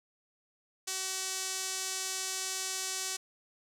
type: tone with band-pass filter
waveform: sawtooth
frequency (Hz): 378.2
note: F#4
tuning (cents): +38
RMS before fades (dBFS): -36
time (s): 0.87-3.17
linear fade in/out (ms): 10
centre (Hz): 6900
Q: 1.6
effects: none